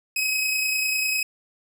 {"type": "tone pair together", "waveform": "sawtooth", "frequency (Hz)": [2540, 2570], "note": ["D#7", "E7"], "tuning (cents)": [35, -45], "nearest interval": "unison", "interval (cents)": 20, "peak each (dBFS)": [-19, -29], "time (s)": [0.16, 1.23], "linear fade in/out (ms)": 5, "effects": []}